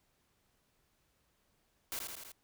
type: noise with echo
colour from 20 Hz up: white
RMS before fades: -39 dBFS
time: 1.92-1.99 s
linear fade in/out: 0 ms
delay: 82 ms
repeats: 4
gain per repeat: -3 dB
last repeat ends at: 2.318 s
effects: pink hiss -75 dBFS RMS until 2.43 s